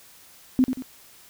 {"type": "tone with echo", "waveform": "sine", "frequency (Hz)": 256.9, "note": "C4", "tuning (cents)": -32, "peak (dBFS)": -14, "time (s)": [0.59, 0.64], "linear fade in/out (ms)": 0, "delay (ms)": 91, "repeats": 2, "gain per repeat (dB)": -8, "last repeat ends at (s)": 0.822, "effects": ["white hiss -51 dBFS RMS until 1.29 s"]}